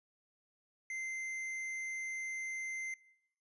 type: tone with tanh clipping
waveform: sine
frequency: 2079 Hz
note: C7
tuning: 12 cents flat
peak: -40 dBFS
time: 0.9-2.94 s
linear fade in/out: 2 ms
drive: 9 dB
effects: noise-tail reverb RT60 0.8 s tail -21 dB re dry + resampled to 24000 Hz